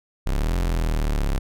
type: exponential two-way sweep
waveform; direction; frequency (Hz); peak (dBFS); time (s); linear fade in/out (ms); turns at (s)
40% pulse; up then down; 30.87 to 44.53 to 33.57; -19; 0.26-1.39; 10; 0.56
effects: none